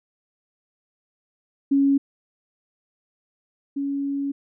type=tone pair in turn; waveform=sine; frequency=277.2 / 279.5 Hz; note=C#4 / C#4; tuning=0 / +14 cents; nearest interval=unison; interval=14 cents; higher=second; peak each=-15 / -23 dBFS; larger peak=first; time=1.71-1.98 / 3.76-4.32 s; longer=second; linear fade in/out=10 ms; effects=none